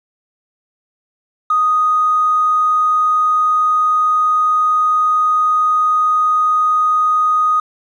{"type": "tone", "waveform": "triangle", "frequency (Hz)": 1244.5, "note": "D#6", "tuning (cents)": 0, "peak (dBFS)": -7, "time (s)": [1.5, 7.6], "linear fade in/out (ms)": 5, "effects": ["tanh soft clip ceiling -9 dBFS", "resampled to 24000 Hz"]}